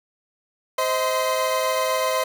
40% pulse tone cluster, 520 / 633 / 1032 Hz, C5 / D#5 / C6, -11 / +30 / -24 cents, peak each -24 dBFS, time 0.78-2.24 s, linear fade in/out 5 ms, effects none

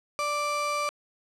35% pulse tone pair together, 587.3 / 1174.6 Hz, D5 / D6, 0 / 0 cents, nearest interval octave, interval 1200 cents, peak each -30 / -27 dBFS, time 0.19-0.89 s, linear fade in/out 0 ms, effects low-pass 9000 Hz 12 dB/octave

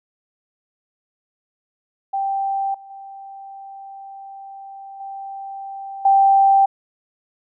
sine tone with level steps, 784 Hz, G5, in tune, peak -19 / -38 / -34 / -29 / -10 dBFS, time 2.13-6.66 s, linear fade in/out 10 ms, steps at 2.74 / 2.9 / 5 / 6.05 s, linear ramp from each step 5 ms, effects none

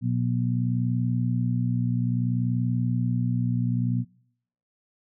harmonic tone, 60.6 Hz, B1, 32 cents flat, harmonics 2 / 3 / 4, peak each -24 / -28 / -29 dBFS, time 0.01-4.05 s, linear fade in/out 50 ms, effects noise-tail reverb RT60 0.7 s tail -24 dB re dry

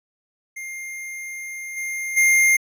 square tone with level steps, 2114 Hz, C7, 17 cents sharp, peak -31 / -26 / -14 dBFS, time 0.56-2.57 s, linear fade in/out 10 ms, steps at 1.76 / 2.16 s, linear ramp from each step 20 ms, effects resampled to 32000 Hz

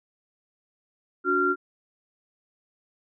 sine tone cluster, 286.9 / 366.9 / 1381 Hz, D4 / F#4 / F6, -40 / -15 / -20 cents, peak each -29 / -25 / -22 dBFS, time 1.24-1.56 s, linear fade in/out 50 ms, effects none

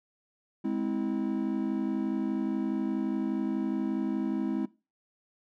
triangle chord, Ab augmented, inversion none, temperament just, 207.7 / 259.6 / 324.5 Hz, Ab3 / C4 / E4, 0 / -13 / -27 cents, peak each -30 dBFS, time 0.64-4.66 s, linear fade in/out 10 ms, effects noise-tail reverb RT60 0.3 s tail -20 dB re dry

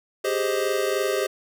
square chord, Ab major seventh, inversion third, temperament equal, 392 / 415.3 / 523.3 / 622.3 Hz, G4 / Ab4 / C5 / Eb5, 0 / 0 / 0 / 0 cents, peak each -27 / -29 / -28 / -30 dBFS, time 0.24-1.27 s, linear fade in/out 10 ms, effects none

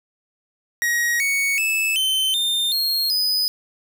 45% pulse tone with pitch steps, 1894 / 2226 / 2617 / 3077 / 3617 / 4252 / 4998 Hz, A#6 / C#7 / E7 / G7 / A7 / C8 / D#8, +27 / +7 / -13 / -33 / +47 / +27 / +7 cents, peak -18 dBFS, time 0.82-3.48 s, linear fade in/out 0 ms, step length 380 ms, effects none

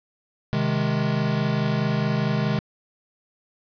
square chord, Ab major, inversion first, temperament equal, 130.81 / 155.56 / 207.7 Hz, C3 / Eb3 / Ab3, 0 / 0 / 0 cents, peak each -26 dBFS, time 0.53-2.59 s, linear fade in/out 0 ms, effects resampled to 11025 Hz + 8-bit

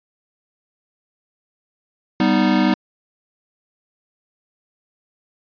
square chord, G augmented, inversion none, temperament equal, 196 / 246.9 / 311.1 Hz, G3 / B3 / D#4, 0 / 0 / 0 cents, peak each -19 dBFS, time 2.2-2.74 s, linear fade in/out 2 ms, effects resampled to 11025 Hz

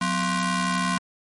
sawtooth ring-modulated tone, 435.1 Hz, A4, 19 cents flat, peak -15 dBFS, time 0.01-0.98 s, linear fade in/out 5 ms, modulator 617 Hz, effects MP3 48 kbps

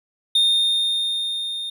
triangle tone with level ramp, 3655 Hz, A#7, 35 cents flat, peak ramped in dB -12 to -25 dBFS, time 0.35-1.7 s, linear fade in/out 5 ms, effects none

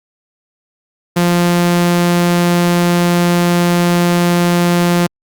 sawtooth tone, 174.3 Hz, F3, 3 cents flat, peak -6 dBFS, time 1.16-5.07 s, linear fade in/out 10 ms, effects Opus 48 kbps

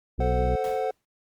harmonic tone, 61.74 Hz, B1, in tune, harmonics 1 / 2 / 3 / 4 / 6 / 7, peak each -24 / -30 / -34 / -36 / -40 / -41 dBFS, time 0.18-0.56 s, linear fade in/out 10 ms
triangle chord, F# diminished, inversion first, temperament equal, 440 / 523.3 / 740 Hz, A4 / C5 / F#5, 0 / 0 / 0 cents, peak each -27 dBFS, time 0.2-0.91 s, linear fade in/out 5 ms
pink noise with exponential decay, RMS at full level -41 dBFS, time 0.64-1.05 s, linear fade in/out 2 ms, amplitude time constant 89 ms
effects Opus 32 kbps

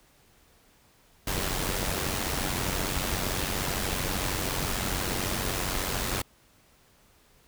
pink noise with amplitude modulation, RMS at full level -27 dBFS, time 1.27-6.22 s, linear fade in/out 5 ms, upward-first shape sine, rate 93.3 Hz, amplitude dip 60%, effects pink hiss -61 dBFS RMS until 7.47 s

